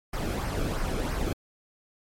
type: noise with flanger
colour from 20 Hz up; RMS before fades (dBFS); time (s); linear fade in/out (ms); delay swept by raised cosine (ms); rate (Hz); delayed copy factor
brown; -29; 0.13-1.33; 5; 0.27 to 1.09; 3; -0.55
effects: MP3 64 kbps